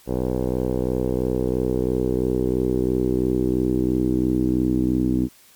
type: tone with low-pass filter sweep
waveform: 10% pulse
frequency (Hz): 63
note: B1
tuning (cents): +35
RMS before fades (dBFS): -21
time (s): 0.06-5.29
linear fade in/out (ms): 50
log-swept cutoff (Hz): 560 to 290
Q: 4
effects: white hiss -52 dBFS RMS until 5.55 s + MP3 96 kbps